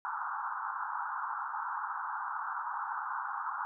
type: band-pass noise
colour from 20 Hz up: pink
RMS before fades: -37 dBFS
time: 0.05-3.65 s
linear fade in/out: 0 ms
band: 830 to 1500 Hz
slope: 96 dB/octave
effects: none